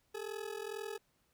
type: ring-modulated tone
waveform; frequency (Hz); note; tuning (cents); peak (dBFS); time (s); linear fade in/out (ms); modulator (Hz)
40% pulse; 425.3; G#4; +41; -36; 0.14-0.98; 10; 21.1
effects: pink hiss -75 dBFS RMS until 1.33 s